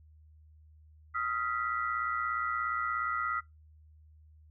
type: tone cluster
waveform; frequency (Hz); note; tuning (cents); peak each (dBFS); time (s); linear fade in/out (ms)
sine; 1261 / 1378 / 1967; D#6 / F6 / B6; +23 / -24 / -7; -33 / -33 / -38; 1.14-3.41; 20
effects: noise-tail reverb RT60 0.2 s tail -23 dB re dry + added 77 Hz sine -55 dBFS peak until 4.5 s